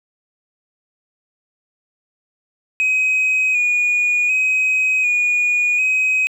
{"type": "tone with vibrato", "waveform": "sine", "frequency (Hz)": 2489, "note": "D#7", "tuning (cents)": 0, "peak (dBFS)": -12, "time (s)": [2.8, 6.27], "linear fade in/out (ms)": 0, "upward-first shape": "square", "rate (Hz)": 0.67, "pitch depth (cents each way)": 27, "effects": ["tanh soft clip ceiling -12 dBFS", "8-bit"]}